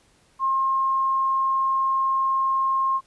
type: tone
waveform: sine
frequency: 1068 Hz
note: C6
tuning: 35 cents sharp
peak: -19 dBFS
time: 0.39-3.01 s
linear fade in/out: 50 ms
effects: pink hiss -60 dBFS RMS until 3.06 s + resampled to 24000 Hz